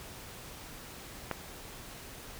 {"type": "click", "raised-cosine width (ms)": 0.5, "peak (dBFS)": -17, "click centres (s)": 1.313, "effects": ["pink hiss -47 dBFS RMS until 2.39 s"]}